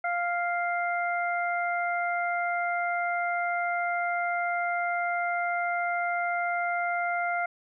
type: harmonic tone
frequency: 698.5 Hz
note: F5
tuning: in tune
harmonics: 1 / 2 / 3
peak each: -28 / -31 / -33 dBFS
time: 0.04-7.46 s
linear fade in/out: 5 ms
effects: none